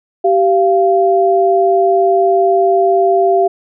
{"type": "tone pair together", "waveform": "sine", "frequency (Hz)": [387.8, 691], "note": ["G4", "F5"], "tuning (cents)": [-19, -19], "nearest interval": "minor seventh", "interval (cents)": 1000, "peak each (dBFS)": -11, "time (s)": [0.24, 3.48], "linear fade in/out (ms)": 10, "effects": []}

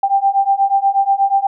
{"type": "beating tone pair", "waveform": "sine", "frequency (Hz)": [784, 792.3], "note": ["G5", "G5"], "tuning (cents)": [0, 18], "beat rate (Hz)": 8.3, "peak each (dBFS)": [-15, -14], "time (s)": [0.03, 1.47], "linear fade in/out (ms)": 5, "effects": []}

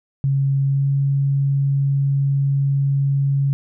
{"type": "tone with pitch glide", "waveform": "sine", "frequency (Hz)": [137.4, 138.76], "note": ["C#3", "C#3"], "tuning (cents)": [-15, 2], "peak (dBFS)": -15, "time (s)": [0.24, 3.53], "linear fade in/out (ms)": 0, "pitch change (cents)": 17, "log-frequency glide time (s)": [0.65, 0.88], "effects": []}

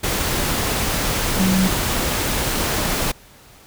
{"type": "tone in noise", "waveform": "sine", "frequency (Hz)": 188.4, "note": "F#3", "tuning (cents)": 32, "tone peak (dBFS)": -15, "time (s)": [1.39, 1.68], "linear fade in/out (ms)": 10, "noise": "pink", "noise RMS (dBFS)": -21, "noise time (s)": [0.03, 3.12], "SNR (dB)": 3, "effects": ["pink hiss -47 dBFS RMS until 3.66 s"]}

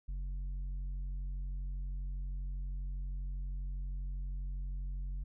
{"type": "tone with tanh clipping", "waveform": "triangle", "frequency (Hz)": 46.25, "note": "F#1", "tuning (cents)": 0, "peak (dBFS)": -37, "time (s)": [0.08, 5.24], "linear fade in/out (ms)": 10, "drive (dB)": 10, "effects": []}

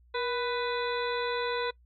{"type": "harmonic tone with a mistuned harmonic", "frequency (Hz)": 496.4, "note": "B4", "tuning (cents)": 9, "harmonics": [1, 2, 3, 4, 5, 7, 8], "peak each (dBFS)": [-31, -35, -37, -41, -42, -42, -41], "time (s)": [0.14, 1.71], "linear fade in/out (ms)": 10, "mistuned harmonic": 1, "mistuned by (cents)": -64, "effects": ["noise-tail reverb RT60 0.1 s tail -23 dB re dry", "added 60 Hz sine -57 dBFS peak until 1.85 s"]}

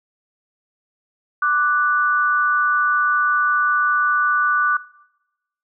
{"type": "tone pair together", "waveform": "sine", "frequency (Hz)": [1174.7, 1480], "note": ["D6", "F#6"], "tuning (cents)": [0, 0], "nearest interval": "major third", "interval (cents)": 400, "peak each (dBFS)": -18, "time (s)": [1.42, 4.77], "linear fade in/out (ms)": 5, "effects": ["noise-tail reverb RT60 0.9 s tail -19 dB re dry"]}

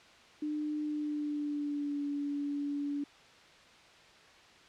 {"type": "tone with pitch glide", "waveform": "sine", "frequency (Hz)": [300.9, 287], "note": ["D4", "D4"], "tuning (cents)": [42, -40], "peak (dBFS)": -32, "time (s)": [0.42, 3.04], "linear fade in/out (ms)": 5, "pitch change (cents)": -82, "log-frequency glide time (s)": [0.84, 2.03], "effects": ["white hiss -57 dBFS RMS until 4.68 s", "low-pass 4000 Hz 12 dB/octave"]}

